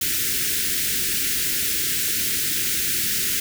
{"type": "band-stop noise", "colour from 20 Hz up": "white", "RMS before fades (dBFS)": -23, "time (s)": [0.01, 3.4], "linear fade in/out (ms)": 5, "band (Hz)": [430, 1500], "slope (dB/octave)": 48, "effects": []}